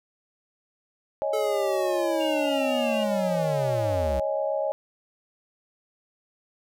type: chord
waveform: sine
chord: C# suspended second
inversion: none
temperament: equal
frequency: 554.4 / 622.3 / 830.6 Hz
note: C#5 / D#5 / G#5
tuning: 0 / 0 / 0 cents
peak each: -27 / -27 / -33 dBFS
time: 1.22-4.72 s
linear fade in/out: 0 ms
type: linear sweep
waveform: square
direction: down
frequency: 436 to 61.74 Hz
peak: -28 dBFS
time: 1.33-4.2 s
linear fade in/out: 5 ms
type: tone with vibrato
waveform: sine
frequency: 2780 Hz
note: F7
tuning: 9 cents flat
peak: -32 dBFS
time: 2.2-3.04 s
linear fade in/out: 10 ms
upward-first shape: sine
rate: 3.9 Hz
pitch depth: 36 cents each way
effects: none